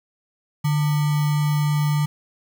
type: tone with sample-and-hold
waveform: sine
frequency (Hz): 148.4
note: D3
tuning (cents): +18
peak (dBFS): -17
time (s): 0.64-2.06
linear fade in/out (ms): 10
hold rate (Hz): 1050
effects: none